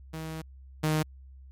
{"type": "tone pair in turn", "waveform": "sawtooth", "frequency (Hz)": [159.3, 155.03], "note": ["D#3", "D#3"], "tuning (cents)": [41, -6], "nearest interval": "unison", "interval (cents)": 47, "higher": "first", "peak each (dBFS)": [-31, -20], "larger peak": "second", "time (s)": [[0.13, 0.42], [0.83, 1.03]], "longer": "first", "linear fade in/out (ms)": 10, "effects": ["added 66 Hz sine -46 dBFS peak until 1.51 s", "MP3 96 kbps"]}